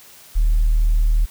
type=tone; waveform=sine; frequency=38.68 Hz; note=D#1; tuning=9 cents flat; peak=-11 dBFS; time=0.35-1.26 s; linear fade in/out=20 ms; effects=tanh soft clip ceiling -10 dBFS + white hiss -45 dBFS RMS until 1.3 s